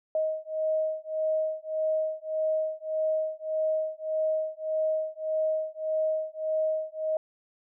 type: beating tone pair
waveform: sine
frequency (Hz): 627 / 628.7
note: D#5 / D#5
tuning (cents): +13 / +18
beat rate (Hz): 1.7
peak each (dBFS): -29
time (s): 0.15-7.17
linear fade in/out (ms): 2
effects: none